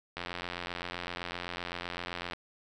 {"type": "click train", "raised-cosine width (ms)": 0.3, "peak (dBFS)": -20, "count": 191, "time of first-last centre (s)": [0.17, 2.334], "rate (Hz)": 87.8, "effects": []}